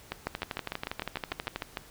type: two click trains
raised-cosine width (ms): 0.3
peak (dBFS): -16 / -16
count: 17 / 12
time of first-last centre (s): 0.27-1.56 / 0.12-1.772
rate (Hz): 12.4 / 6.66
effects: pink hiss -53 dBFS RMS until 1.9 s